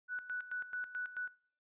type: tone with tremolo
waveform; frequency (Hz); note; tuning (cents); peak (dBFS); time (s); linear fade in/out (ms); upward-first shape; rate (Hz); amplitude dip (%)
sine; 1482; F#6; +2; -36; 0.08-1.3; 50; square; 4.6; 75
effects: noise-tail reverb RT60 0.5 s tail -20 dB re dry + resampled to 8000 Hz